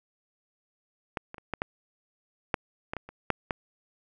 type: clicks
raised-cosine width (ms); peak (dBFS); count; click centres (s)
0.5; -15 / -25 / -29 / -15 / -13 / -9 / -17 / -19 / -28 / -8 / -13; 11; 1.172 / 1.344 / 1.382 / 1.537 / 1.619 / 2.542 / 2.935 / 2.967 / 3.09 / 3.303 / 3.508
effects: none